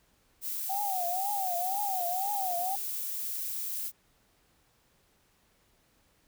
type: noise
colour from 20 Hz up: violet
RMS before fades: -35 dBFS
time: 0.41-3.92 s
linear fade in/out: 50 ms
type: tone with vibrato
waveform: sine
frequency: 757 Hz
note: F#5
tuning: 39 cents sharp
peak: -30 dBFS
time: 0.69-2.76 s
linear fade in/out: 10 ms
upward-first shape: triangle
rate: 2 Hz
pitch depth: 170 cents each way
effects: pink hiss -68 dBFS RMS until 6.27 s